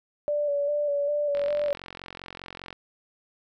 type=tone with vibrato; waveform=sine; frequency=580 Hz; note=D5; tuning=22 cents flat; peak=-23 dBFS; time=0.28-1.73 s; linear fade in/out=0 ms; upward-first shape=square; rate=2.5 Hz; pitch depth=25 cents each way
type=click train; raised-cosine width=0.3 ms; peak=-22 dBFS; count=63; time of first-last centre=1.35-2.728 s; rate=45 Hz
effects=none